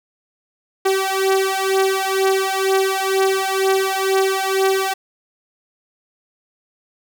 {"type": "beating tone pair", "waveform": "sawtooth", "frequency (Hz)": [383.6, 385.7], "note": ["G4", "G4"], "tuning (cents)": [-37, -28], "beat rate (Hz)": 2.1, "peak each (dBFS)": -15, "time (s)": [0.85, 4.94], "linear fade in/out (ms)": 10, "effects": []}